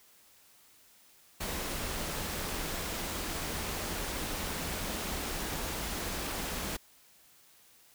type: band-stop noise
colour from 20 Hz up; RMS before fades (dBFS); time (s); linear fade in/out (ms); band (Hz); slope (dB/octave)
pink; -36; 1.4-6.77; 10; 100 to 140; 96
effects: white hiss -61 dBFS RMS until 7.94 s